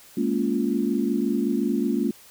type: chord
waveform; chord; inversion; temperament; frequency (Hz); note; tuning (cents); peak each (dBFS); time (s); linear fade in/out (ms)
sine; Bb minor seventh; third; equal with one note detuned; 207.7 / 233.1 / 281.5 / 349.2; Ab3 / Bb3 / Db4 / F4; 0 / 0 / +27 / 0; -27 / -25 / -26 / -28; 0.17-2.11; 5
effects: white hiss -50 dBFS RMS until 2.3 s